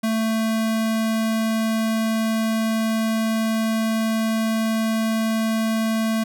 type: tone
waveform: square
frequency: 222.3 Hz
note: A3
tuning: 18 cents sharp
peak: -20 dBFS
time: 0.03-6.24 s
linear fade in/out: 10 ms
effects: none